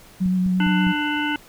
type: tone with vibrato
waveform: sine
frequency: 184.2 Hz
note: F#3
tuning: 7 cents flat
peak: -17 dBFS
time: 0.2-0.93 s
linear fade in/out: 20 ms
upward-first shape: triangle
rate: 8.5 Hz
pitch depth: 21 cents each way
type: click train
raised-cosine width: 5 ms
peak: -20 dBFS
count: 4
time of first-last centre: 0.26-0.869 s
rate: 4.93 Hz
type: harmonic tone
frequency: 297.2 Hz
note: D4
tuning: 21 cents sharp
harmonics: 1 / 3 / 5 / 7 / 9 / 10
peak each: -24 / -28 / -26 / -32 / -33 / -31 dBFS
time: 0.6-1.36 s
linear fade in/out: 2 ms
effects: pink hiss -48 dBFS RMS until 1.48 s